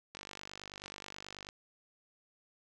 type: click train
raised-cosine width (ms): 0.2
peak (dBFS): -27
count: 67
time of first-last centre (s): 0.15-1.489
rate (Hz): 49.3
effects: none